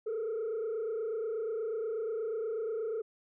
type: tone with frequency modulation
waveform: sine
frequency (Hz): 444.9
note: A4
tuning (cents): +19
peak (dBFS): -30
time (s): 0.06-3.02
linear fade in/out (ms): 10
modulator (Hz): 28.3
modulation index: 0.9
effects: tanh soft clip ceiling -30 dBFS